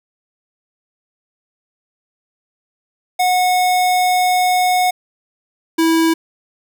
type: tone pair in turn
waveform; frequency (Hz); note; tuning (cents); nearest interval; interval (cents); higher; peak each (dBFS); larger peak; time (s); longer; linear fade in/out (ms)
square; 730 / 326.7; F#5 / E4; -24 / -15; octave + major second; 1391; first; -13 / -12; second; 3.19-4.91 / 5.78-6.14; first; 10
effects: none